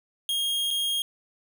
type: tone with dropouts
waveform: 45% pulse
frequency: 3249 Hz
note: G#7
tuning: 39 cents flat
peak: -24 dBFS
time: 0.29-1.02 s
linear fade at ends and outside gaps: 1 ms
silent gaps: 0.706-0.71 s
effects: none